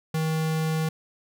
square tone, 158.7 Hz, D#3, 35 cents sharp, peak -24 dBFS, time 0.14-0.89 s, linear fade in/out 5 ms, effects none

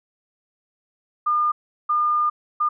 sine tone bursts at uneven times, 1210 Hz, D#6, 49 cents flat, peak -17 dBFS, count 3, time 1.26-1.52 / 1.89-2.3 / 2.6-2.69 s, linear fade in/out 10 ms, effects none

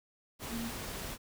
sine tone in noise, 230.8 Hz, A#3, 17 cents flat, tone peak -36 dBFS, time 0.49-0.71 s, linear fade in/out 50 ms, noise pink, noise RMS -41 dBFS, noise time 0.39-1.18 s, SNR +2 dB, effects none

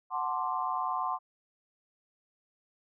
sine chord, D dominant seventh, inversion first, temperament equal, 740 / 880 / 1046.5 / 1174.7 Hz, F#5 / A5 / C6 / D6, 0 / 0 / 0 / 0 cents, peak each -35 / -37 / -32 / -37 dBFS, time 0.1-1.19 s, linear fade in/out 50 ms, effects none

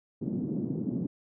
white band-pass noise, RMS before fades -32 dBFS, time 0.21-1.07 s, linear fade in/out 10 ms, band 150 to 280 Hz, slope 24 dB/octave, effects none

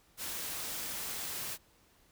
white noise, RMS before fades -39 dBFS, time 0.17-1.58 s, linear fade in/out 50 ms, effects pink hiss -66 dBFS RMS until 2.11 s

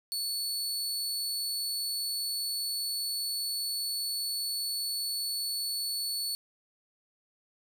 sawtooth tone, 4435 Hz, C#8, in tune, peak -28 dBFS, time 0.12-6.35 s, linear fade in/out 0 ms, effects none

